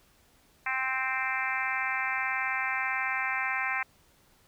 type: harmonic tone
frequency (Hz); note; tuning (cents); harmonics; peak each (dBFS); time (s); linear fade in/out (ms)
261.6; C4; 0; 3 / 4 / 5 / 6 / 7 / 8 / 9 / 10; -37 / -36 / -39 / -35 / -35 / -34 / -35 / -41; 0.66-3.83; 5
effects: pink hiss -63 dBFS RMS until 4.47 s